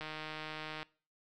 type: click train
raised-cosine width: 0.3 ms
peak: -26 dBFS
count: 128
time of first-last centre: 0.01-0.829 s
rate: 155 Hz
effects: noise-tail reverb RT60 0.4 s tail -22 dB re dry